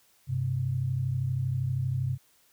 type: tone pair together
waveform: sine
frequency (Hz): 98 / 130.63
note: G2 / C3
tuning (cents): 0 / -2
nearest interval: perfect fourth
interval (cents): 498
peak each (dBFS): -32 / -27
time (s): 0.27-2.18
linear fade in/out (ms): 50
effects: white hiss -64 dBFS RMS until 2.52 s